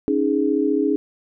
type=chord; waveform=sine; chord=C# suspended second; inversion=none; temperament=just; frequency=277.2 / 311.8 / 415.8 Hz; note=C#4 / D#4 / G#4; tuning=0 / +4 / +2 cents; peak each=-21 dBFS; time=0.08-0.96 s; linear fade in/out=0 ms; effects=none